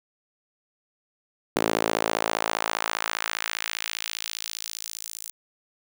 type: tone with high-pass filter sweep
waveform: sawtooth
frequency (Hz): 55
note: A1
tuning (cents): 0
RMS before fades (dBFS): -29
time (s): 1.56-5.31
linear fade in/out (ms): 0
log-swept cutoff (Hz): 340 to 8200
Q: 1.1
effects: none